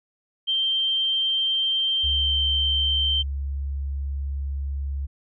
sine tone with pitch glide, 3144 to 3122 Hz, G7 to G7, +4 to -8 cents, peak -20 dBFS, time 0.47-3.23 s, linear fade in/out 20 ms, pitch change -12 cents, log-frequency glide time 2.01-2.32 s
sine tone, 69.3 Hz, C#2, in tune, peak -25 dBFS, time 2.03-5.07 s, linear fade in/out 20 ms
effects none

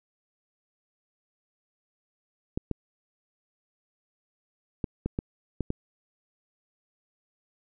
clicks, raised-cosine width 3 ms, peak -15 dBFS, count 7, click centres 2.575 / 2.713 / 4.842 / 5.06 / 5.189 / 5.607 / 5.704 s, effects none

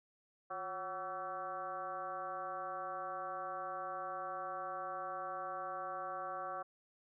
sine tone with frequency modulation, 943 Hz, A#5, 20 cents sharp, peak -39 dBFS, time 0.5-6.63 s, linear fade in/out 10 ms, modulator 195 Hz, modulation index 2.3, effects none

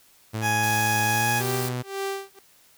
sawtooth tone with pitch glide, 110 to 124.19 Hz, A2 to B2, 0 to +10 cents, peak -23 dBFS, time 0.33-1.83 s, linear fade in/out 20 ms, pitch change +210 cents, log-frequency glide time 1.05-1.52 s
20% pulse tone, 834 Hz, G#5, 7 cents sharp, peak -17 dBFS, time 0.41-1.43 s, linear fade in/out 50 ms
white high-pass noise, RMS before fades -34 dBFS, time 0.63-1.69 s, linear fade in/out 5 ms, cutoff 3600 Hz, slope 96 dB/octave
sawtooth tone with tremolo, 391.7 Hz, G4, 1 cent flat, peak -22 dBFS, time 1.4-2.39 s, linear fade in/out 2 ms, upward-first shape sine, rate 1.9 Hz, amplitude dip 100%
effects white hiss -57 dBFS RMS until 2.77 s

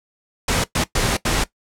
pink noise bursts at uneven times, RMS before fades -19 dBFS, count 4, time 0.48-0.64 / 0.75-0.84 / 0.95-1.17 / 1.25-1.44 s, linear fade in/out 5 ms, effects noise-tail reverb RT60 0.1 s tail -17 dB re dry + low-pass 10000 Hz 12 dB/octave

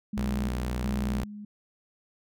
sine tone with tremolo, 207.8 Hz, G#3, 1 cent sharp, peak -29 dBFS, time 0.13-1.45 s, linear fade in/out 5 ms, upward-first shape square, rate 1.4 Hz, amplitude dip 65%
sawtooth tone, 61.6 Hz, B1, 4 cents flat, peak -25 dBFS, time 0.17-1.24 s, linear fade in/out 5 ms
effects none

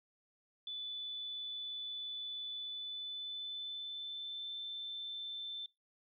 sine tone with pitch glide, 3483 to 3542 Hz, A7 to A7, -18 to +11 cents, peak -40 dBFS, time 0.67-5.66 s, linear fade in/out 2 ms, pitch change +29 cents, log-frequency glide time 2.56-4.57 s, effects noise-tail reverb RT60 0.2 s tail -20 dB re dry

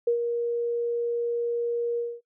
sine tone with ADSR envelope, 472.5 Hz, A#4, 23 cents sharp, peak -18 dBFS, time 0.07-2.21 s, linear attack 6 ms, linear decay 99 ms, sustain -6 dB, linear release 230 ms, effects noise-tail reverb RT60 0.1 s tail -21 dB re dry

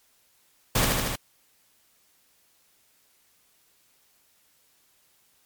pink noise with echo, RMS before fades -22 dBFS, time 0.75-0.85 s, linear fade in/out 5 ms, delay 77 ms, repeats 4, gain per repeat -2 dB, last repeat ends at 1.158 s, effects white hiss -64 dBFS RMS until 5.45 s + MP3 96 kbps

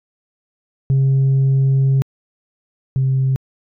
sine tone pair in turn, 135 / 132.68 Hz, C#3 / C3, -45 / +25 cents, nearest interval unison, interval 30 cents, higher first, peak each -9 / -12 dBFS, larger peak first, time 0.9-2.02 / 2.96-3.36 s, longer first, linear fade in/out 0 ms, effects tanh soft clip ceiling -10 dBFS

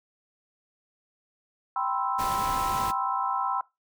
sine chord, C major seventh, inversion second, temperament equal, 784 / 987.8 / 1046.5 / 1318.5 Hz, G5 / B5 / C6 / E6, 0 / 0 / 0 / 0 cents, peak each -31 dBFS, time 1.76-3.61 s, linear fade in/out 2 ms
pink noise, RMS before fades -35 dBFS, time 2.18-2.92 s, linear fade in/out 20 ms
effects noise-tail reverb RT60 0.2 s tail -19 dB re dry

